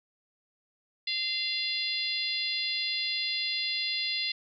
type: harmonic tone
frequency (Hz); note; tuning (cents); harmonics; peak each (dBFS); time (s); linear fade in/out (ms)
691; F5; -19; 3 / 4 / 5 / 6 / 7; -36 / -36 / -35 / -33 / -35; 1.07-4.32; 5
effects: none